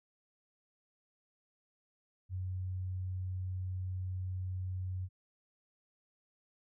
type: tone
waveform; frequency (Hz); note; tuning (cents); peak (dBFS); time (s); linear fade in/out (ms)
sine; 92.5; F#2; 0; -35; 2.29-5.09; 50
effects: none